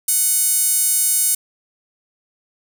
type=tone with high-pass filter; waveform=sawtooth; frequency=740 Hz; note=F#5; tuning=in tune; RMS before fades=-17 dBFS; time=0.08-1.35 s; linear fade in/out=5 ms; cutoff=9200 Hz; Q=1.9; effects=none